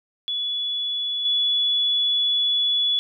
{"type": "tone with level steps", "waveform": "sine", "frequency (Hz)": 3415, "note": "G#7", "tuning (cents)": 48, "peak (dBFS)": [-23, -18], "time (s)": [0.28, 2.99], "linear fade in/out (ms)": 0, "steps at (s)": 1.25, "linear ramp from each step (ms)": 5, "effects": []}